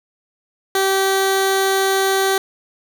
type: tone with notch filter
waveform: 15% pulse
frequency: 386.7 Hz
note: G4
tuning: 24 cents flat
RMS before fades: -17 dBFS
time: 0.75-2.38 s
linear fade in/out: 2 ms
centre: 1000 Hz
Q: 2
effects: none